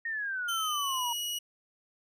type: exponential sweep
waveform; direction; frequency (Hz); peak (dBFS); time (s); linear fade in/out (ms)
sine; down; 1864.7 to 933; -31; 0.05-1.13; 5
type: tone with pitch glide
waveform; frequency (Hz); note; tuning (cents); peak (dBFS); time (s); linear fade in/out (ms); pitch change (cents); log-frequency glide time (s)
sawtooth; 3079 to 2910; G7 to F#7; -32 to -29; -29; 0.48-1.39; 10; -97; 0.63-1.02
effects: none

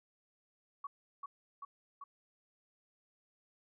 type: tone with echo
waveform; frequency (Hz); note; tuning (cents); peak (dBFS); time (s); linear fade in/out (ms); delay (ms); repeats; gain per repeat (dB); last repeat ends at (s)
sine; 1124; C#6; +24; -39; 0.84-0.87; 5; 390; 3; -2; 2.04
effects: none

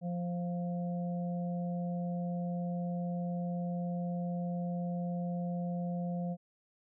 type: harmonic tone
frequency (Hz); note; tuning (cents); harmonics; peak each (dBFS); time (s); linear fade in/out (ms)
175.2; F3; +6; 1 / 3 / 4; -33 / -43 / -45; 0.01-6.37; 50
effects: none

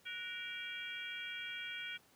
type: harmonic tone with a mistuned harmonic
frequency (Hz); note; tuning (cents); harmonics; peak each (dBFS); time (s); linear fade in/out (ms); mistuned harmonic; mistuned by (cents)
466.7; A#4; +2; 3 / 4 / 5 / 6 / 7; -47 / -52 / -45 / -52 / -47; 0.05-1.98; 20; 3; +88
effects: pink hiss -67 dBFS RMS until 2.15 s + high-pass 100 Hz 12 dB/octave

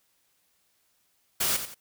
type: noise with echo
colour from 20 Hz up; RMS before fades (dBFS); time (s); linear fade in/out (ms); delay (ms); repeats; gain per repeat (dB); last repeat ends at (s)
white; -26; 1.4-1.57; 10; 88; 2; -9; 1.746
effects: white hiss -70 dBFS RMS until 1.8 s

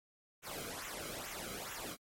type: noise with flanger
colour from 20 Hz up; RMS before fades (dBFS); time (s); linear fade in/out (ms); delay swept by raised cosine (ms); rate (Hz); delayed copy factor
pink; -44; 0.42-1.97; 50; 0.21 to 1.14; 2.3; -0.75
effects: MP3 64 kbps

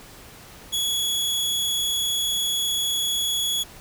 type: tone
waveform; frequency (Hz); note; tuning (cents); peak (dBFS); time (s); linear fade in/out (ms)
sawtooth; 3367; G#7; +23; -19; 0.72-3.64; 20
effects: pink hiss -45 dBFS RMS until 3.8 s

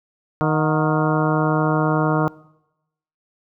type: harmonic tone with a mistuned harmonic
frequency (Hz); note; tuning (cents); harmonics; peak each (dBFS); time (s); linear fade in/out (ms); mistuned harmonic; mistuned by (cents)
155.56; D#3; 0; 1 / 2 / 3 / 4 / 5 / 6 / 7 / 8 / 9; -20 / -23 / -25 / -26 / -27 / -28 / -28 / -29 / -30; 0.41-2.28; 0; 5; -84
effects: noise-tail reverb RT60 0.9 s tail -22 dB re dry

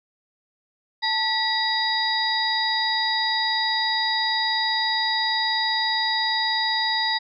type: tone cluster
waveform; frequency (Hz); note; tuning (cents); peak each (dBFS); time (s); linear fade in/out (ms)
sine; 881 / 1943 / 3819 / 4838; A5 / B6 / A#7 / D#8; +2 / -29 / +41 / -49; -26; 1.02-7.19; 20
effects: none

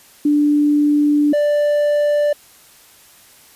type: tone pair in turn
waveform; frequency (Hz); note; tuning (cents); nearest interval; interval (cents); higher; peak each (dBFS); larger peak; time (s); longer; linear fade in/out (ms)
sine / triangle; 294.1 / 588.2; D4 / D5; +3 / +3; octave; 1200; second; -11; neither; 0.25-1.33 / 1.33-2.33; first; 5
effects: white hiss -47 dBFS RMS until 3.55 s + resampled to 32000 Hz

